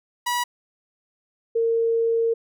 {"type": "tone pair in turn", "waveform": ["sawtooth", "sine"], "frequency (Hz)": [971, 458.3], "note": ["B5", "A#4"], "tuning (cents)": [-30, -29], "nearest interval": "octave + minor second", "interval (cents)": 1299, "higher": "first", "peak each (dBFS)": -18, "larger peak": "neither", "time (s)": [[0.26, 0.44], [1.55, 2.34]], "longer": "second", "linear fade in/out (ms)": 10, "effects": []}